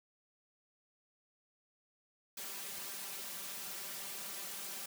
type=noise with comb filter; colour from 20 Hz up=white; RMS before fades=-44 dBFS; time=2.37-4.86 s; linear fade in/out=5 ms; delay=5.1 ms; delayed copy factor=+1; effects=high-pass 150 Hz 12 dB/octave